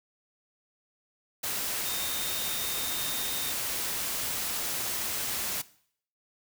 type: tone in noise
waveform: sine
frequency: 3676 Hz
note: A#7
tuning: 25 cents flat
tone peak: -38 dBFS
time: 1.85-3.52 s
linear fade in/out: 10 ms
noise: white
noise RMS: -32 dBFS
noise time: 1.43-5.62 s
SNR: -9 dB
effects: noise-tail reverb RT60 0.6 s tail -19 dB re dry